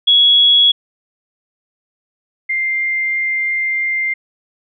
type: tone pair in turn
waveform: sine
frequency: 3349 / 2099 Hz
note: G#7 / C7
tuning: +14 / +5 cents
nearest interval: minor sixth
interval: 809 cents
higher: first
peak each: -7 / -15 dBFS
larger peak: first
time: 0.07-0.72 / 2.49-4.14 s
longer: second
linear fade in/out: 10 ms
effects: none